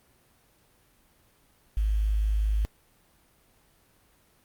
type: tone with quantisation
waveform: sine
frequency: 52.5 Hz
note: G#1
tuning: 19 cents sharp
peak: -22 dBFS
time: 1.77-2.65 s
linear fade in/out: 0 ms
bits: 8
effects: pink hiss -63 dBFS RMS until 4.44 s + Opus 32 kbps